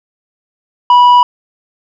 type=tone with tanh clipping; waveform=sine; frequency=979 Hz; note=B5; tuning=15 cents flat; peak=-4 dBFS; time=0.9-1.23 s; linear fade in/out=2 ms; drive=5 dB; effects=none